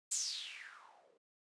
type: noise with low-pass filter sweep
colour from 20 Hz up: violet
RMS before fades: -44 dBFS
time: 0.11-1.18 s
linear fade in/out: 10 ms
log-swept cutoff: 7900 to 410 Hz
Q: 6
effects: resampled to 22050 Hz